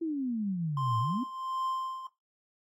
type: exponential two-way sweep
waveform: sine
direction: down then up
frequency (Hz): 339.1 to 110 to 275.4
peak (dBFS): -29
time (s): 0.01-1.24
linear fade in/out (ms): 10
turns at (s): 0.99
type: tone with tremolo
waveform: triangle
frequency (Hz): 1046.5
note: C6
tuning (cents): 0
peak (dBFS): -27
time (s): 0.77-2.07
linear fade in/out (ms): 2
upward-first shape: triangle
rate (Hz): 1.4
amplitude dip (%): 75
effects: noise-tail reverb RT60 0.2 s tail -18 dB re dry + AAC 48 kbps